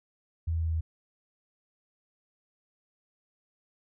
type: tone with pitch steps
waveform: sine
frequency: 82.41 / 81.94 / 81.46 / 80.99 / 80.53 Hz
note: E2 / E2 / E2 / E2 / E2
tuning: 0 / -10 / -20 / -30 / -40 cents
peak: -26 dBFS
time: 0.47-0.81 s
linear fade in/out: 10 ms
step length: 68 ms
effects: none